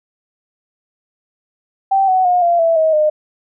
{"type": "tone with pitch steps", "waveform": "sine", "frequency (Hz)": [778, 747.2, 717.6, 689.1, 661.8, 635.6, 610.4], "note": ["G5", "F#5", "F5", "F5", "E5", "D#5", "D#5"], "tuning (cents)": [-13, 17, 47, -23, 7, 37, -33], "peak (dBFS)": -10, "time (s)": [1.91, 3.1], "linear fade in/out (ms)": 10, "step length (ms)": 170, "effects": []}